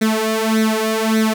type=tone with flanger; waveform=sawtooth; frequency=220 Hz; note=A3; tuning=in tune; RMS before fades=-17 dBFS; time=0.01-1.34 s; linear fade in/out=10 ms; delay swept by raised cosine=0.5 to 2.9 ms; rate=1.7 Hz; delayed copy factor=+0.8; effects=none